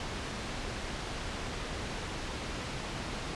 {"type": "low-pass noise", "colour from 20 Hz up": "pink", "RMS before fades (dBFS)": -38, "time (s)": [0, 3.35], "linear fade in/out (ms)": 2, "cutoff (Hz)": 5300, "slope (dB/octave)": 12, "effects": ["resampled to 24000 Hz"]}